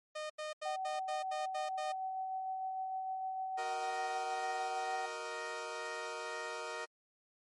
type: tone bursts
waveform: sawtooth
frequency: 613 Hz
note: D#5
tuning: 26 cents flat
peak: -35 dBFS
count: 8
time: 0.15-1.924 s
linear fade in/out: 10 ms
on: 150 ms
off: 82 ms
type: tone with tremolo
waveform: sine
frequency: 758 Hz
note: F#5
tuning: 42 cents sharp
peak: -35 dBFS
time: 0.65-5.06 s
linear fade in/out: 10 ms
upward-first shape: sine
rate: 6.6 Hz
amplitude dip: 25%
type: chord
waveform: 15% pulse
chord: D# minor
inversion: first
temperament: equal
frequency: 370 / 466.2 / 622.3 Hz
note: F#4 / A#4 / D#5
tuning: 0 / 0 / 0 cents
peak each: -42 / -36 / -37 dBFS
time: 3.57-6.86 s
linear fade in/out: 20 ms
effects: low-pass 8000 Hz 12 dB/octave + MP3 48 kbps